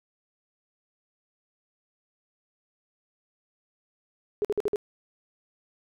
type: tone bursts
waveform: sine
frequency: 415.3 Hz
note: G#4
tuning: in tune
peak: -22 dBFS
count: 5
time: 4.42-4.759 s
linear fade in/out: 0 ms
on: 27 ms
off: 51 ms
effects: none